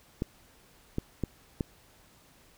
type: clicks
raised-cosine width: 3 ms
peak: -16 dBFS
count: 4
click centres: 0.221 / 0.984 / 1.237 / 1.608 s
effects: pink hiss -60 dBFS RMS until 2.57 s